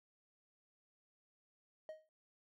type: tone with exponential decay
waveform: triangle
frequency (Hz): 626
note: D#5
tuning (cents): +10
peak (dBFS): -40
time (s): 1.89-2.09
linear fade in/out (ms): 1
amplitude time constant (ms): 42
effects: none